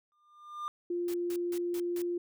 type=tone with exponential growth; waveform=triangle; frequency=1200 Hz; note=D6; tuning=37 cents sharp; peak=-30 dBFS; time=0.12-0.68 s; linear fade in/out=0 ms; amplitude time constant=120 ms
type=tone; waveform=sine; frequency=349.2 Hz; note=F4; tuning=in tune; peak=-30 dBFS; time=0.9-2.18 s; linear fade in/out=5 ms
type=noise bursts; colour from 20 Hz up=white; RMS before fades=-46 dBFS; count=5; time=1.08-2.02 s; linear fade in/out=2 ms; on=60 ms; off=160 ms
effects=none